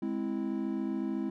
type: chord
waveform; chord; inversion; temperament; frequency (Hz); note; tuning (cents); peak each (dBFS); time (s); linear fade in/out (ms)
triangle; Ab augmented; none; equal; 207.7 / 261.6 / 329.6; Ab3 / C4 / E4; 0 / 0 / 0; -33; 0.02-1.3; 5
effects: none